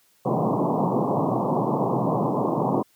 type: band-pass noise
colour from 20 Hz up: pink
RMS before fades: -23 dBFS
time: 0.25-2.83 s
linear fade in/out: 10 ms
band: 120 to 1100 Hz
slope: 96 dB/octave
effects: white hiss -62 dBFS RMS until 2.95 s + high-pass 60 Hz 12 dB/octave